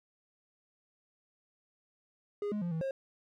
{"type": "tone with pitch steps", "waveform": "triangle", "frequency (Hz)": [410.8, 209.1, 173.6, 161.6, 537], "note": ["G#4", "G#3", "F3", "E3", "C5"], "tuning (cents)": [-19, 12, -10, -34, 45], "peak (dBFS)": -30, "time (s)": [2.42, 2.91], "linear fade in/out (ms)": 2, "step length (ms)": 98, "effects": []}